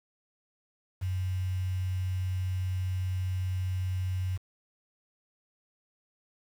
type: tone with quantisation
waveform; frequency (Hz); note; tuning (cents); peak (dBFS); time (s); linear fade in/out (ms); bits
sine; 92.5; F#2; 0; -28; 1.01-4.38; 20; 8
effects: none